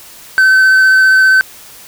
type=tone with vibrato; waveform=triangle; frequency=1532 Hz; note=G6; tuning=40 cents flat; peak=-3 dBFS; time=0.38-1.41 s; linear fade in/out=0 ms; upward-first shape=sine; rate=15 Hz; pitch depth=9 cents each way; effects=white hiss -36 dBFS RMS until 1.87 s